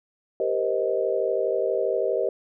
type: chord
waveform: sine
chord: C minor seventh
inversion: second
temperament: just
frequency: 392.4 / 470.9 / 523.3 / 627.9 Hz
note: G4 / Bb4 / C5 / Eb5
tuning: +2 / +18 / 0 / +16 cents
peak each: -27 dBFS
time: 0.4-2.29 s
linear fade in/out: 2 ms
effects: none